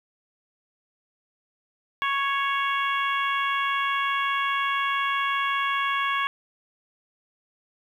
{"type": "harmonic tone", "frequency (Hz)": 554.4, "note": "C#5", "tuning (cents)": 0, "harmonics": [2, 3, 4, 5, 6], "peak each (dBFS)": [-25, -29, -31, -33, -35], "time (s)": [2.02, 6.27], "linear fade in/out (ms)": 0, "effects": ["9-bit"]}